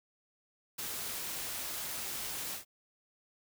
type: noise with ADSR envelope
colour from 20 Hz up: white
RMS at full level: -37 dBFS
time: 0.78-2.65 s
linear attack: 12 ms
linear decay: 14 ms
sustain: -2 dB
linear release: 120 ms
effects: none